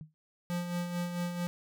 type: tone with exponential decay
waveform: sine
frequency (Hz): 155.56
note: D#3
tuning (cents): 0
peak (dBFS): -38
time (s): 0.01-0.14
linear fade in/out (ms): 0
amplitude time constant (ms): 28
type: tone with tremolo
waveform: square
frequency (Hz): 175.2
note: F3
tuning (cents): +6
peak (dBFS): -31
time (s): 0.5-1.47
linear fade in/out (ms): 0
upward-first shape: sine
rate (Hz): 4.5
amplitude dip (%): 50
effects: none